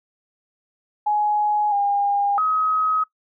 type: tone with pitch steps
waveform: sine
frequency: 838 / 808 / 1269 Hz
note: G#5 / G#5 / D#6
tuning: +15 / -48 / +34 cents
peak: -17 dBFS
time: 1.06-3.04 s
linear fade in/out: 10 ms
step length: 660 ms
effects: noise-tail reverb RT60 0.1 s tail -19 dB re dry